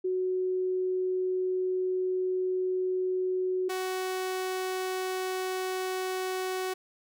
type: tone pair in turn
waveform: sine / sawtooth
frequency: 370 / 373 Hz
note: F#4 / F#4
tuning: 0 / +14 cents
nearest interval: unison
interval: 14 cents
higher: second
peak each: -26 / -26 dBFS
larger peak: neither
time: 0.04-3.69 / 3.69-6.74 s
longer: first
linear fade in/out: 10 ms
effects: none